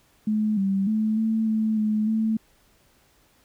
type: tone with pitch steps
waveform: sine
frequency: 214.2 / 194.6 / 217 / 221.7 / 218.6 / 214.1 / 220.4 Hz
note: A3 / G3 / A3 / A3 / A3 / A3 / A3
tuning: -46 / -12 / -24 / +13 / -11 / -47 / +3 cents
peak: -20 dBFS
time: 0.27-2.37 s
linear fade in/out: 5 ms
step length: 300 ms
effects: pink hiss -61 dBFS RMS until 3.44 s